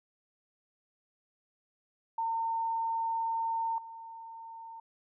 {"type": "tone with level steps", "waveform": "sine", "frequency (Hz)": 909, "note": "A#5", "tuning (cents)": -44, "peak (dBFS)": [-29, -43], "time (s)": [2.18, 4.8], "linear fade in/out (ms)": 5, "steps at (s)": 3.78, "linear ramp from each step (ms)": 2, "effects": []}